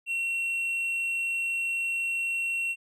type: tone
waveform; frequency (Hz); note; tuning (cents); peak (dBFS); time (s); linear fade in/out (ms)
triangle; 2726; F7; -43; -25; 0.06-2.76; 50
effects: resampled to 32000 Hz